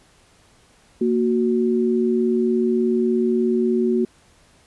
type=tone pair together; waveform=sine; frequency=232.6 / 369.2 Hz; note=A#3 / F#4; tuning=-4 / -4 cents; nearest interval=minor sixth; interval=800 cents; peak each=-19 / -19 dBFS; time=1.01-4.05 s; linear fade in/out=5 ms; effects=pink hiss -55 dBFS RMS until 4.66 s + resampled to 24000 Hz